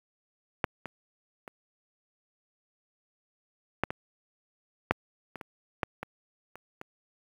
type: clicks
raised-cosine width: 0.5 ms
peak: -9 / -21 / -27 / -10 / -17 / -6 / -24 / -25 / -11 / -20 / -29 / -25 dBFS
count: 12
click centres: 0.642 / 0.857 / 1.478 / 3.836 / 3.905 / 4.91 / 5.357 / 5.412 / 5.832 / 6.03 / 6.556 / 6.814 s
effects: high-pass 60 Hz 12 dB/octave + 8-bit